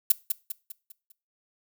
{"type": "noise with echo", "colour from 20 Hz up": "violet", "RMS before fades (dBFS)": -17, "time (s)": [0.1, 0.12], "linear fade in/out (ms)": 5, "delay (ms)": 200, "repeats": 5, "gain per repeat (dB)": -7, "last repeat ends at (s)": 1.12, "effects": ["noise-tail reverb RT60 0.3 s tail -21 dB re dry"]}